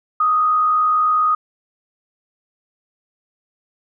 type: tone with frequency modulation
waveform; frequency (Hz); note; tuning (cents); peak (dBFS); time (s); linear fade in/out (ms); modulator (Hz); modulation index
sine; 1244.5; D#6; 0; -13; 0.2-1.35; 5; 63.5; 0.33
effects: none